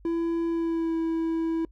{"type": "tone with pitch glide", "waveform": "triangle", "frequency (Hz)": [334.3, 327.2], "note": ["E4", "E4"], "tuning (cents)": [24, -13], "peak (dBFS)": -22, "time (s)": [0.05, 1.65], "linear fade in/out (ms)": 2, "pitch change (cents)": -37, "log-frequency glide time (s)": [0.48, 0.96], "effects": ["noise-tail reverb RT60 0.1 s tail -25 dB re dry", "added 50 Hz sine -50 dBFS peak until 1.71 s"]}